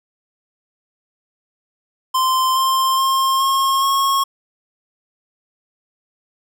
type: tone with pitch steps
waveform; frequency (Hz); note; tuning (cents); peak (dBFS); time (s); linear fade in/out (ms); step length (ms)
square; 1040 / 1052.7 / 1065.5 / 1078.5 / 1091.7; C6 / C6 / C6 / C#6 / C#6; -11 / +10 / +31 / -48 / -27; -15; 2.14-4.24; 10; 420
effects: none